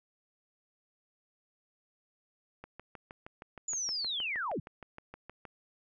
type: click train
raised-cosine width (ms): 0.5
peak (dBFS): -30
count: 19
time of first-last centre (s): 2.64-5.453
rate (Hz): 6.4
type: linear sweep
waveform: sine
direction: down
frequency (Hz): 7040 to 87.31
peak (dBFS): -32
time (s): 3.68-4.6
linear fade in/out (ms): 5
effects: none